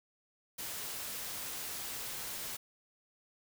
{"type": "noise", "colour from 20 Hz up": "white", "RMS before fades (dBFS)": -41, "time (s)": [0.58, 2.57], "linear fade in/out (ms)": 10, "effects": []}